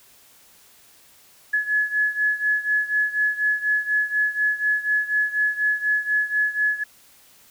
sine beating tone pair, 1700 / 1704.1 Hz, G#6 / G#6, +40 / +44 cents, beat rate 4.1 Hz, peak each -21 / -24 dBFS, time 1.53-6.84 s, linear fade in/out 10 ms, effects white hiss -53 dBFS RMS until 7.5 s

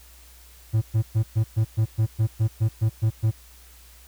triangle tone bursts, 110.3 Hz, A2, 5 cents sharp, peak -15 dBFS, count 13, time 0.73-3.314 s, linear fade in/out 20 ms, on 88 ms, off 120 ms, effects added 60 Hz sine -49 dBFS peak until 4.07 s + white hiss -52 dBFS RMS until 4.07 s

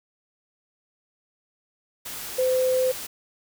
sine tone in noise, 513 Hz, C5, 34 cents flat, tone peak -19 dBFS, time 2.38-2.92 s, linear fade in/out 10 ms, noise white, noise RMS -35 dBFS, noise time 2.05-3.07 s, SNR +13 dB, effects none

